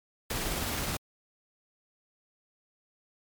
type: noise with tremolo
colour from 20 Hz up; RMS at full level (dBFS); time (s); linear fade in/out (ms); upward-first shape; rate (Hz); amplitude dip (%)
pink; -31; 0.3-0.97; 5; triangle; 19; 30
effects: MP3 96 kbps